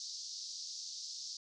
pink band-pass noise, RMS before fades -45 dBFS, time 0-1.37 s, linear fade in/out 2 ms, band 4300 to 6200 Hz, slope 48 dB/octave, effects none

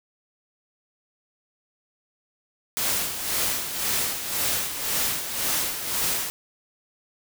white noise with tremolo, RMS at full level -24 dBFS, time 2.77-6.3 s, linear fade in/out 0 ms, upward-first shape sine, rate 1.9 Hz, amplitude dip 60%, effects none

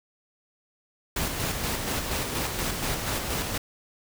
pink noise with tremolo, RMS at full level -28 dBFS, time 1.16-3.58 s, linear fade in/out 5 ms, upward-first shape square, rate 4.2 Hz, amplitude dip 35%, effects none

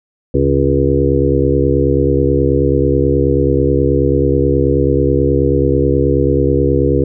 harmonic tone with a mistuned harmonic, 69.3 Hz, C#2, in tune, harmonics 1 / 2 / 4 / 5 / 6 / 7, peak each -17 / -17 / -17 / -17 / -17 / -17 dBFS, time 0.34-7.04 s, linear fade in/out 5 ms, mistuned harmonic 1, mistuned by +91 cents, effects none

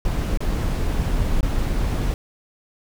brown noise with dropouts, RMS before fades -21 dBFS, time 0.05-2.14 s, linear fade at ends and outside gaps 1 ms, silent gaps 0.374-0.405 / 1.408-1.429 s, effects none

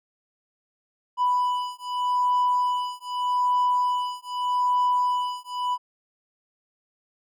triangle beating tone pair, 990 / 990.82 Hz, B5 / B5, +4 / +5 cents, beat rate 0.82 Hz, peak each -22 dBFS, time 1.17-5.78 s, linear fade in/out 50 ms, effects tanh soft clip ceiling -13 dBFS

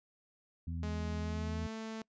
harmonic tone, 83.4 Hz, E2, 21 cents sharp, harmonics 1 / 2 / 3, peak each -37 / -43 / -47 dBFS, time 0.67-1.67 s, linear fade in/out 5 ms
sawtooth tone with pitch glide, 210 to 221.5 Hz, G#3 to A3, +19 to +12 cents, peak -36 dBFS, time 0.83-2.02 s, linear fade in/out 2 ms, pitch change +93 cents, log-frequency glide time 1.2-1.73 s
effects noise-tail reverb RT60 0.1 s tail -25 dB re dry + resampled to 16000 Hz

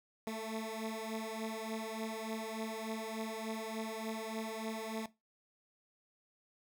15% pulse beating tone pair, 220 / 223.4 Hz, A3 / A3, 0 / +27 cents, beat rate 3.4 Hz, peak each -34 / -36 dBFS, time 0.27-5.06 s, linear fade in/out 2 ms, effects noise-tail reverb RT60 0.2 s tail -17 dB re dry

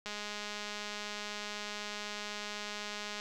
click train, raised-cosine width 0.2 ms, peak -23 dBFS, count 654, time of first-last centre 0.06-3.199 s, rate 208 Hz, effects none

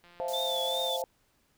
click train, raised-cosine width 0.3 ms, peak -40 dBFS, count 150, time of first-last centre 0.04-0.896 s, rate 174 Hz
sine chord, F major seventh, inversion second, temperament just, 523.8 / 654.8 / 698.5 / 873.1 Hz, C5 / E5 / F5 / A5, +2 / -12 / 0 / -14 cents, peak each -33 / -38 / -37 / -38 dBFS, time 0.2-1.04 s, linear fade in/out 0 ms
pink high-pass noise, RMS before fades -44 dBFS, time 0.28-1.02 s, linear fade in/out 2 ms, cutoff 4200 Hz, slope 24 dB/octave
sine tone with vibrato, 3518 Hz, A7, 1 cent flat, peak -31 dBFS, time 0.33-0.97 s, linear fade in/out 10 ms, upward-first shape triangle, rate 2.6 Hz, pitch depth 72 cents each way
effects pink hiss -70 dBFS RMS until 1.57 s

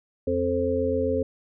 harmonic tone, 87.6 Hz, F2, 6 cents sharp, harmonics 1 / 3 / 5 / 6, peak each -31 / -28 / -26 / -26 dBFS, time 0.27-1.23 s, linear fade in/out 5 ms, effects none

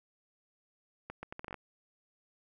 accelerating click train, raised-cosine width 0.5 ms, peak -26 dBFS, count 9, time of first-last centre 1.1-1.543 s, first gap 130 ms, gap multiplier 0.73, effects 11-bit

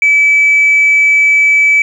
sine tone, 2300 Hz, D7, 37 cents flat, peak -4 dBFS, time 0.02-1.82 s, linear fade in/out 2 ms, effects tanh soft clip ceiling -2 dBFS + 7-bit

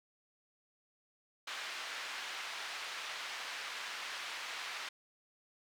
pink band-pass noise, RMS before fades -43 dBFS, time 1.47-4.89 s, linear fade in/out 5 ms, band 1300 to 4200 Hz, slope 12 dB/octave, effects none

